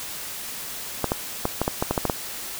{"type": "clicks", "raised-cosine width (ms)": 1, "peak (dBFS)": -7, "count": 10, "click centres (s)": [1.043, 1.119, 1.454, 1.616, 1.679, 1.825, 1.91, 1.978, 2.053, 2.098], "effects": ["white hiss -34 dBFS RMS until 2.59 s"]}